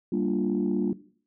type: chord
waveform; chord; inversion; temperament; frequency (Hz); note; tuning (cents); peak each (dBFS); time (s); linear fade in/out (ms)
sine; G minor seventh; none; equal; 196 / 233.1 / 293.7 / 349.2; G3 / Bb3 / D4 / F4; 0 / 0 / 0 / 0; -28; 0.12-0.93; 5
effects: noise-tail reverb RT60 0.5 s tail -17 dB re dry + tanh soft clip ceiling -16 dBFS